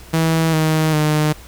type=tone with pitch steps; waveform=sawtooth; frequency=162.2 / 157.22 / 152.39 Hz; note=E3 / D#3 / D#3; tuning=-28 / +18 / -36 cents; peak=-10 dBFS; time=0.13-1.33 s; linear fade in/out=10 ms; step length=400 ms; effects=added 60 Hz sine -41 dBFS peak until 1.47 s + pink hiss -42 dBFS RMS until 1.47 s